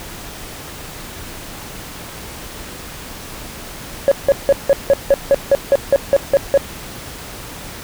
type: tone bursts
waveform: sine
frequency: 555 Hz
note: C#5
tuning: 2 cents sharp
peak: -5 dBFS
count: 13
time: 4.08-6.575 s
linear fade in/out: 0 ms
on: 35 ms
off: 170 ms
effects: tanh soft clip ceiling -5 dBFS + pink hiss -32 dBFS RMS until 7.83 s